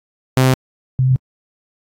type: tone pair in turn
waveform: sawtooth / sine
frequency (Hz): 130 / 129.51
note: C3 / C3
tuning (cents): -11 / -17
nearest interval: unison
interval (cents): 6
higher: first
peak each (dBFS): -6 / -11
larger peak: first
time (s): 0.37-0.54 / 0.99-1.16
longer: neither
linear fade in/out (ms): 0
effects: AAC 48 kbps